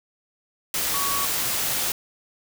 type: tone in noise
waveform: sine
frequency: 1124 Hz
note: C#6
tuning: 24 cents sharp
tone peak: -27 dBFS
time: 0.94-1.25 s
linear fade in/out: 2 ms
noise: white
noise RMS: -25 dBFS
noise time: 0.74-1.92 s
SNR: -5 dB
effects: none